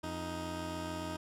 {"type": "tone pair together", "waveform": "15% pulse", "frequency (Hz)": [87, 312.5], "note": ["F2", "D#4"], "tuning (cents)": [-6, 8], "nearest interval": "octave + minor seventh", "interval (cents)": 2214, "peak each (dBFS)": [-35, -33], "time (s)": [0.03, 1.17], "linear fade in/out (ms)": 10, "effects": ["low-pass 11000 Hz 12 dB/octave"]}